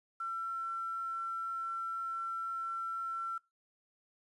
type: tone with quantisation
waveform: sine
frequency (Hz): 1349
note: E6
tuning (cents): +40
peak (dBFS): -35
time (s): 0.2-3.38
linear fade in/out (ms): 5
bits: 10
effects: noise-tail reverb RT60 0.2 s tail -21 dB re dry + resampled to 24000 Hz